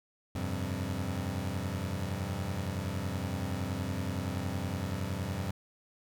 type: chord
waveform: 25% pulse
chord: F suspended second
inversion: none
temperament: equal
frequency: 87.31 / 98 / 130.81 Hz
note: F2 / G2 / C3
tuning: 0 / 0 / 0 cents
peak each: -33 / -32 / -36 dBFS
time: 0.35-5.51 s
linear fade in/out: 5 ms
effects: none